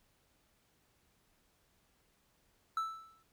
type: tone with exponential decay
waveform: triangle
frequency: 1318.5 Hz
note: E6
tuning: in tune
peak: -28 dBFS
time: 2.77-3.23 s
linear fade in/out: 2 ms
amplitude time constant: 100 ms
effects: pink hiss -73 dBFS RMS until 3.32 s